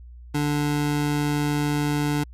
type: tone pair together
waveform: square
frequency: 146.85 / 293.7 Hz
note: D3 / D4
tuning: 0 / 0 cents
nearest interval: octave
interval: 1200 cents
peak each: -25 dBFS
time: 0.34-2.24 s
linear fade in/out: 10 ms
effects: added 60 Hz sine -40 dBFS peak until 2.33 s + resampled to 32000 Hz